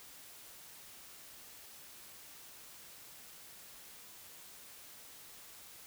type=silence; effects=white hiss -54 dBFS RMS until 5.86 s